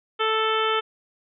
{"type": "harmonic tone", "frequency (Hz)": 440, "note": "A4", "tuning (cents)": 0, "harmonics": [1, 2, 3, 4, 5, 6, 7, 8], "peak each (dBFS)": [-25, -30, -24, -33, -33, -34, -29, -35], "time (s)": [0.19, 0.81], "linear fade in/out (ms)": 20, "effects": []}